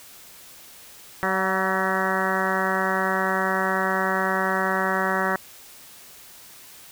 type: harmonic tone with a mistuned harmonic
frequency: 190 Hz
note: F#3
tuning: 46 cents sharp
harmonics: 1 / 2 / 3 / 4 / 5 / 6 / 7 / 8 / 9 / 10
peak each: -30 / -30 / -30 / -30 / -30 / -30 / -30 / -30 / -30 / -30 dBFS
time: 1.23-5.36 s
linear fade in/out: 0 ms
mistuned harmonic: 4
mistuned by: -29 cents
effects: white hiss -46 dBFS RMS until 6.91 s